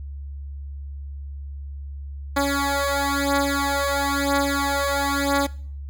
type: beating tone pair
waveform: 10% pulse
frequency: 280 / 281 Hz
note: C#4 / C#4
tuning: +18 / +24 cents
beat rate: 1 Hz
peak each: -15 dBFS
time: 2.36-5.47 s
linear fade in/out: 10 ms
effects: noise-tail reverb RT60 0.5 s tail -20 dB re dry + added 70 Hz sine -31 dBFS peak until 5.89 s